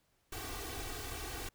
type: noise with comb filter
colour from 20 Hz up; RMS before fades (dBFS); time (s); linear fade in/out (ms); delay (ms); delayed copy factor
pink; -42; 0.32-1.49; 5; 2.6; +0.9
effects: pink hiss -75 dBFS RMS until 1.54 s